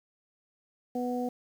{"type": "harmonic tone", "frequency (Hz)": 246.9, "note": "B3", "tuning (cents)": 0, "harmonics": [1, 2, 3], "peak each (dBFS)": [-31, -34, -36], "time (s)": [0.95, 1.29], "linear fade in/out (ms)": 5, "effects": ["9-bit"]}